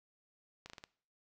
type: clicks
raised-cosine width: 0.2 ms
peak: -30 dBFS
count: 5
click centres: 0.66 / 0.699 / 0.734 / 0.782 / 0.839 s
effects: noise-tail reverb RT60 0.5 s tail -21 dB re dry